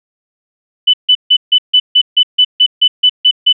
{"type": "tone bursts", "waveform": "sine", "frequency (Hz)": 2994, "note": "F#7", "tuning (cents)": 20, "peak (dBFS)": -4, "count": 13, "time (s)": [0.87, 3.528], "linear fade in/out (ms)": 10, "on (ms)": 66, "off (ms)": 150, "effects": []}